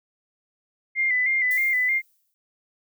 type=tone with vibrato; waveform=sine; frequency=2055 Hz; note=C7; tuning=32 cents flat; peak=-19 dBFS; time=0.95-2.02 s; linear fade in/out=50 ms; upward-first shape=square; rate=3.2 Hz; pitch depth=47 cents each way
type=noise with exponential decay; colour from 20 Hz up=violet; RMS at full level=-35 dBFS; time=1.51-2.34 s; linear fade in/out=0 ms; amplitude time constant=180 ms
effects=none